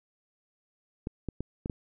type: clicks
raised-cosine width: 3 ms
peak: -20 dBFS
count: 5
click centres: 1.071 / 1.287 / 1.406 / 1.659 / 1.698 s
effects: none